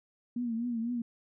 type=tone with vibrato; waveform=sine; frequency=234.9 Hz; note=A#3; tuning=13 cents sharp; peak=-30 dBFS; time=0.36-1.02 s; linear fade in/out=5 ms; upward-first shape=triangle; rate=4 Hz; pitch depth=92 cents each way; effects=none